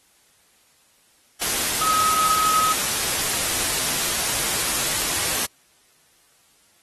sine tone in noise, 1271 Hz, D#6, 36 cents sharp, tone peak -18 dBFS, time 1.81-2.73 s, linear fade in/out 10 ms, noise white, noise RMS -23 dBFS, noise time 1.41-5.46 s, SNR +2 dB, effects white hiss -59 dBFS RMS until 6.82 s + AAC 32 kbps

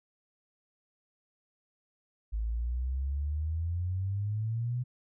sine exponential sweep, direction up, 52.9 to 125.9 Hz, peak -29 dBFS, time 2.32-4.84 s, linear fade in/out 20 ms, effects none

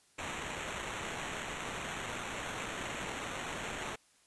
white noise with sample-and-hold, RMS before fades -40 dBFS, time 0.18-3.96 s, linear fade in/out 10 ms, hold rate 4900 Hz, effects white hiss -67 dBFS RMS until 4.26 s + resampled to 24000 Hz

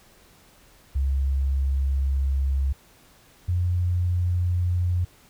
sine tone pair in turn, 67.9 / 88.72 Hz, C#2 / F2, -35 / +28 cents, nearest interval perfect fourth, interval 463 cents, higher second, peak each -20 dBFS, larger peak neither, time 0.95-2.73 / 3.48-5.05 s, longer first, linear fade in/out 10 ms, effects pink hiss -55 dBFS RMS until 5.29 s

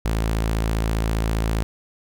sawtooth tone, 55 Hz, A1, in tune, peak -16 dBFS, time 0.05-1.63 s, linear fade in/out 0 ms, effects none

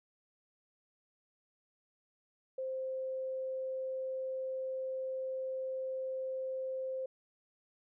sine tone, 523.3 Hz, C5, in tune, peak -35 dBFS, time 2.58-7.06 s, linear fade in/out 5 ms, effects none

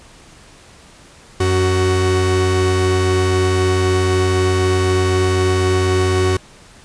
45% pulse tone pair together, 92.1 / 372.3 Hz, F#2 / F#4, -7 / +11 cents, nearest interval 2 octaves, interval 2418 cents, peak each -16 dBFS, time 1.4-6.37 s, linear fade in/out 5 ms, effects pink hiss -44 dBFS RMS until 6.84 s + resampled to 22050 Hz

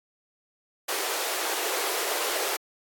pink high-pass noise, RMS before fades -29 dBFS, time 0.88-2.57 s, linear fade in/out 10 ms, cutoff 360 Hz, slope 48 dB/octave, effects AAC 64 kbps

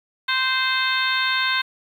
harmonic tone with a mistuned harmonic, 520 Hz, C5, 11 cents flat, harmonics 2 / 3 / 4 / 5 / 6 / 7 / 8, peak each -26 / -23 / -27 / -29 / -32 / -26 / -30 dBFS, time 0.28-1.62 s, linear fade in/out 10 ms, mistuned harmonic 8, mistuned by +49 cents, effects 8-bit

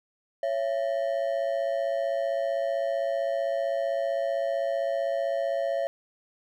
triangle ring-modulated tone, 613 Hz, D#5, 26 cents flat, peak -20 dBFS, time 0.43-5.87 s, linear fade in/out 0 ms, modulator 57.8 Hz, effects none

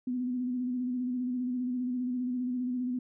sine tone with vibrato, 249.7 Hz, B3, 19 cents sharp, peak -29 dBFS, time 0.07-2.99 s, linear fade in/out 5 ms, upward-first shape square, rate 15 Hz, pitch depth 30 cents each way, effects none

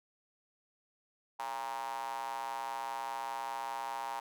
square tone with high-pass filter, 62.5 Hz, B1, 21 cents sharp, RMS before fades -39 dBFS, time 1.39-4.2 s, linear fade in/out 5 ms, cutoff 880 Hz, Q 9.2, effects none

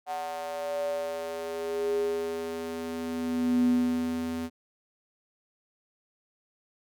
square tone with high-pass filter sweep, 82.41 Hz, E2, in tune, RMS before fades -30 dBFS, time 0.06-4.5 s, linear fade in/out 50 ms, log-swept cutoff 730 to 190 Hz, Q 9.3, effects none

